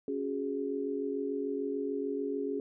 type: chord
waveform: sine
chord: C# suspended fourth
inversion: none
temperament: equal with one note detuned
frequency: 277.2 / 368.5 / 415.3 Hz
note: C#4 / F#4 / G#4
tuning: 0 / -7 / 0 cents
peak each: -35 / -39 / -34 dBFS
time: 0.08-2.6 s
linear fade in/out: 2 ms
effects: none

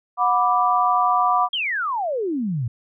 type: chord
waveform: sine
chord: B minor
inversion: second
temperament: equal with one note detuned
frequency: 729 / 987.8 / 1174.7 Hz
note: F#5 / B5 / D6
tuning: -26 / 0 / 0 cents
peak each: -20 / -21 / -19 dBFS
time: 0.17-1.49 s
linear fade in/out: 50 ms
type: exponential sweep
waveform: sine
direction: down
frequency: 3322 to 108.8 Hz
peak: -21 dBFS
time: 1.53-2.68 s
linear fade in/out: 5 ms
effects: none

